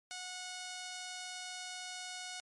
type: tone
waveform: 5% pulse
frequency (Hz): 732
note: F#5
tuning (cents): -19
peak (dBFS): -30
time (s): 0.11-2.4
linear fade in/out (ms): 0
effects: low-pass 9000 Hz 12 dB/octave + MP3 48 kbps